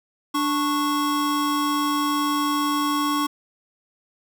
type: tone pair together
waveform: square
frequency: 293.7 / 1102.8 Hz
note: D4 / C#6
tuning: 0 / -9 cents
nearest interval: octave + major seventh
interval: 2291 cents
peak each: -24 dBFS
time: 0.34-3.27 s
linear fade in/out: 10 ms
effects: none